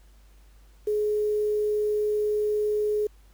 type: tone with quantisation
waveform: sine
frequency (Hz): 421.6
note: G#4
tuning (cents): +26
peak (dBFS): -22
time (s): 0.87-3.07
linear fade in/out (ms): 5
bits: 8
effects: added 50 Hz sine -51 dBFS peak until 3.33 s + pink hiss -63 dBFS RMS until 3.33 s